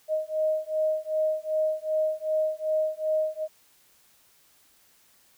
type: beating tone pair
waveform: sine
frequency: 622.3 / 624.9 Hz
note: D#5 / D#5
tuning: 0 / +7 cents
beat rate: 2.6 Hz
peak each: -27 dBFS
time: 0.08-3.48 s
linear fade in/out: 50 ms
effects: white hiss -61 dBFS RMS until 5.37 s